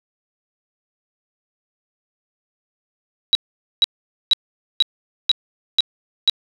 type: tone bursts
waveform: sine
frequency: 3880 Hz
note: B7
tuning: 31 cents flat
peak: -10 dBFS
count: 7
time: 3.33-6.297 s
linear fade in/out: 0 ms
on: 21 ms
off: 470 ms
effects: none